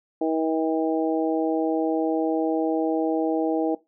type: harmonic tone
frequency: 160 Hz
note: D#3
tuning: 49 cents sharp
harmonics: 2 / 3 / 4 / 5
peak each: -23 / -27 / -29 / -31 dBFS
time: 0.21-3.75 s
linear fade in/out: 5 ms
effects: noise-tail reverb RT60 0.2 s tail -18 dB re dry